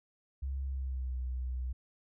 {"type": "tone with pitch glide", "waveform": "sine", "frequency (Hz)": [67.5, 62.98], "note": ["C#2", "B1"], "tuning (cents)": [-45, 35], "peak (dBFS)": -33, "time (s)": [0.42, 1.73], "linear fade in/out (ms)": 10, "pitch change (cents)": -120, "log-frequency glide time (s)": [0.64, 1.17], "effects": []}